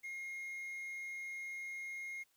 triangle tone with quantisation, 2141 Hz, C7, 39 cents sharp, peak -40 dBFS, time 0.03-2.24 s, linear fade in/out 20 ms, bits 11, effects white hiss -75 dBFS RMS until 2.36 s

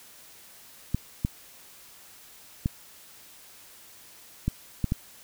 clicks, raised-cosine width 5 ms, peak -12 dBFS, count 6, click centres 0.946 / 1.249 / 2.659 / 4.48 / 4.843 / 4.921 s, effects white hiss -51 dBFS RMS until 5.23 s

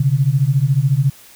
sine beating tone pair, 129.9 / 143.9 Hz, C3 / D3, -12 / -35 cents, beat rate 14 Hz, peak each -15 dBFS, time 0-1.1 s, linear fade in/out 5 ms, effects white hiss -44 dBFS RMS until 1.35 s

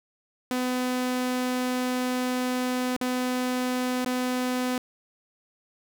sawtooth tone with dropouts, 251.8 Hz, B3, 34 cents sharp, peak -21 dBFS, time 0.51-4.78 s, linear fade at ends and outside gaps 1 ms, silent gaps 2.965-3.012 / 4.047-4.061 s, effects none

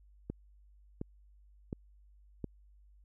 click train, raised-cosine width 3 ms, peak -24 dBFS, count 4, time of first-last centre 0.3-2.443 s, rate 1.4 Hz, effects added 50 Hz sine -58 dBFS peak until 3.04 s

